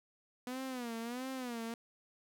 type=tone with vibrato; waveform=sawtooth; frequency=245.1 Hz; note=B3; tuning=13 cents flat; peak=-35 dBFS; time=0.47-1.74 s; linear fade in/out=2 ms; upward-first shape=sine; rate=1.5 Hz; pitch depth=130 cents each way; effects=none